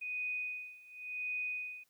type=tone with tremolo; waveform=sine; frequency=2489 Hz; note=D#7; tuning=in tune; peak=-34 dBFS; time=0.01-1.84 s; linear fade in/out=10 ms; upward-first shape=sine; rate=0.91 Hz; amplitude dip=90%; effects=white hiss -75 dBFS RMS until 1.89 s